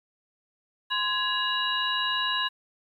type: tone cluster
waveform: sine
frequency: 1033 / 1667 / 2851 / 3899 Hz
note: C6 / G#6 / F7 / B7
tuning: -22 / +6 / +35 / -23 cents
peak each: -30 dBFS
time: 0.9-2.49 s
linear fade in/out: 20 ms
effects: 10-bit